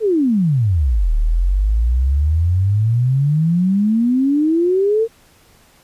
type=exponential two-way sweep; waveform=sine; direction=down then up; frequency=462.4 to 36.71 to 462.4 Hz; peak=-12 dBFS; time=0-5.08 s; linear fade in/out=50 ms; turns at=1.14 s; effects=pink hiss -51 dBFS RMS until 5.83 s + resampled to 32000 Hz

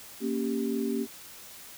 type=chord; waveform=sine; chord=G diminished; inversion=first; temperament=equal; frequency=233.1 / 277.2 / 392 Hz; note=Bb3 / Db4 / G4; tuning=0 / 0 / 0 cents; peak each=-30 / -32 / -32 dBFS; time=0.2-1.07 s; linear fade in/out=50 ms; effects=white hiss -47 dBFS RMS until 1.77 s

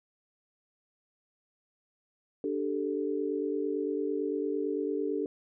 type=chord; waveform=sine; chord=D suspended fourth; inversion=none; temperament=just; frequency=293.7 / 391.6 / 440.5 Hz; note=D4 / G4 / A4; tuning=0 / -2 / +2 cents; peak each=-33 dBFS; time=2.44-5.26 s; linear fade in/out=2 ms; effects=none

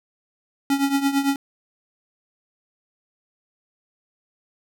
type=tone with tremolo; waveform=square; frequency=277.2 Hz; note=C#4; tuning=in tune; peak=-16 dBFS; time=0.7-1.36 s; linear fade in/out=2 ms; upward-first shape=triangle; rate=8.9 Hz; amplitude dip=80%; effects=none

